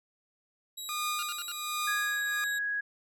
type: tone with pitch glide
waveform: 20% pulse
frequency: 3864 to 3820 Hz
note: B7 to A#7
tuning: -39 to +42 cents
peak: -32 dBFS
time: 0.77-2.59 s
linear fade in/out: 10 ms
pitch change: -19 cents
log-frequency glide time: 1.94-2.06 s
type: tone with tremolo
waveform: sawtooth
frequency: 1218 Hz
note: D#6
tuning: 37 cents flat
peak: -26 dBFS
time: 0.89-2.44 s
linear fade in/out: 0 ms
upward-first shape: triangle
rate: 1.3 Hz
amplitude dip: 95%
type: tone bursts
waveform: 20% pulse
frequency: 1400 Hz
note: F6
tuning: 4 cents sharp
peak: -32 dBFS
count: 4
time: 1.19-1.517 s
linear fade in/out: 0 ms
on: 36 ms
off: 61 ms
type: tone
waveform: sine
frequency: 1661.2 Hz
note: G#6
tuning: in tune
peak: -29 dBFS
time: 1.87-2.81 s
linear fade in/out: 10 ms
effects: none